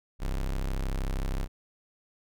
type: tone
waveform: 40% pulse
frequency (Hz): 33.06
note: C1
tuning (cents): +19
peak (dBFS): -27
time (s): 0.19-1.48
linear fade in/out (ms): 50
effects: none